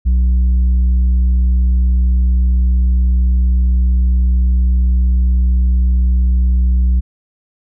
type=tone with tanh clipping; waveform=sine; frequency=61.74 Hz; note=B1; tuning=in tune; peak=-10 dBFS; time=0.05-7.01 s; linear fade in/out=20 ms; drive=4 dB; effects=none